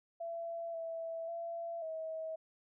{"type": "tone with pitch steps", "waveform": "sine", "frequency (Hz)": [672, 659, 675, 641], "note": ["E5", "E5", "E5", "E5"], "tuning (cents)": [33, -1, 41, -49], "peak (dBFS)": -38, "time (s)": [0.2, 2.36], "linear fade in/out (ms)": 10, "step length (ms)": 540, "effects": []}